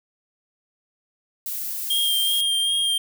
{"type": "noise", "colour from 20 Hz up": "violet", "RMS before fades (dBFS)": -29, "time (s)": [1.46, 2.41], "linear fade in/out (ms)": 2}
{"type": "tone with vibrato", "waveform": "square", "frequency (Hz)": 3212, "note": "G7", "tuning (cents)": 41, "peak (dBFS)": -20, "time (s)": [1.9, 2.98], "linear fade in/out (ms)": 5, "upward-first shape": "sine", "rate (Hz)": 2.6, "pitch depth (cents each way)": 20}
{"effects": []}